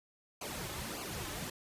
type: noise with flanger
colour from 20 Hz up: pink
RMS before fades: -41 dBFS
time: 0.41-1.5 s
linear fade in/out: 5 ms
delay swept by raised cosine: 0.54 to 4.34 ms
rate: 1.7 Hz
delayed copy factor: -0.8
effects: resampled to 32000 Hz